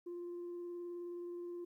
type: tone with vibrato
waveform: sine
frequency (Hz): 349.2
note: F4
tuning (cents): 0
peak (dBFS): -40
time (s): 0.06-1.65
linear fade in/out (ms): 10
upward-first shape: sine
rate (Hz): 19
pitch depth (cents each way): 11
effects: tanh soft clip ceiling -40 dBFS + 13-bit